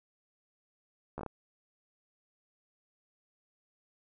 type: slowing click train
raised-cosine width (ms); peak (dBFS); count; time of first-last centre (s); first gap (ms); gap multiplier
1; -25; 5; 1.18-1.263; 13; 1.32
effects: none